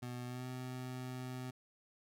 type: tone with pitch glide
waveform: 25% pulse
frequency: 123.47 to 127.38 Hz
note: B2 to C3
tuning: 0 to -46 cents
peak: -38 dBFS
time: 0.02-1.51 s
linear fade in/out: 10 ms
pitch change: +54 cents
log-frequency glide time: 0.26-0.46 s
effects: none